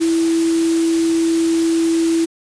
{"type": "tone in noise", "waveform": "sine", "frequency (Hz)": 329.6, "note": "E4", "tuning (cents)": 0, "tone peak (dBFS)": -13, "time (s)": [0, 2.26], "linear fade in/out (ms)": 20, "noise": "white", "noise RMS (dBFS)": -28, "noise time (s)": [0, 2.26], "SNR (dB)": 12, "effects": ["resampled to 22050 Hz"]}